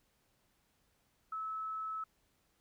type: tone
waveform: sine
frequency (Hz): 1300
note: E6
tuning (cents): -24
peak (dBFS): -37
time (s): 1.32-2.04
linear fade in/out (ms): 5
effects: pink hiss -75 dBFS RMS until 2.6 s